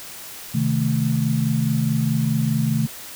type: chord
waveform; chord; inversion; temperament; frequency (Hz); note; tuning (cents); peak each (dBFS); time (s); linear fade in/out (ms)
sine; A diminished; first; equal; 130.81 / 155.56 / 220; C3 / Eb3 / A3; 0 / 0 / 0; -22; 0.54-2.87; 10
effects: white hiss -37 dBFS RMS until 3.15 s